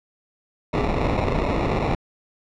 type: noise with sample-and-hold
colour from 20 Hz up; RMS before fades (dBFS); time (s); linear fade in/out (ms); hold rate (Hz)
pink; -22; 0.73-1.95; 5; 1575
effects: low-pass 3000 Hz 12 dB/octave